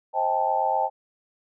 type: chord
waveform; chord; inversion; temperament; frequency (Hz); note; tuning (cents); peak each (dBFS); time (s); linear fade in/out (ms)
sine; A half-diminished seventh; first; just; 528 / 633.6 / 792 / 880; C5 / Eb5 / G5 / A5; +16 / +31 / +18 / 0; -30 / -29 / -24 / -25; 0.13-0.9; 50
effects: none